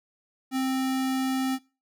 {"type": "tone", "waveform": "square", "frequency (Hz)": 262.7, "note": "C4", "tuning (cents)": 7, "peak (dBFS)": -25, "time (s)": [0.51, 1.59], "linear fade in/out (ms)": 50, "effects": ["noise-tail reverb RT60 0.3 s tail -21 dB re dry"]}